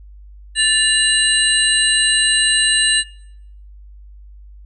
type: tone cluster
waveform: sine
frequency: 1758 / 2839 / 3984 / 8460 Hz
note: A6 / F7 / B7 / C9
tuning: -2 / +28 / +14 / +18 cents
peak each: -18 dBFS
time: 0.55-3.04 s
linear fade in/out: 50 ms
effects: noise-tail reverb RT60 0.7 s tail -21 dB re dry + added 50 Hz sine -37 dBFS peak until 4.65 s